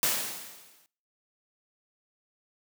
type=noise with exponential decay; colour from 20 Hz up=white; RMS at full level=-24 dBFS; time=0.03-0.86 s; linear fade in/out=0 ms; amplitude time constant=180 ms; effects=noise-tail reverb RT60 0.5 s tail -23 dB re dry + high-pass 150 Hz 12 dB/octave